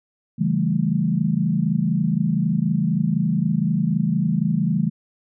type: chord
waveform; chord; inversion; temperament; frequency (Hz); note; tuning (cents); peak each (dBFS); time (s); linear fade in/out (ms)
sine; A dominant seventh; first; equal; 138.59 / 164.81 / 196 / 220; C#3 / E3 / G3 / A3; 0 / 0 / 0 / 0; -26 / -21 / -23 / -24; 0.38-4.9; 20
effects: none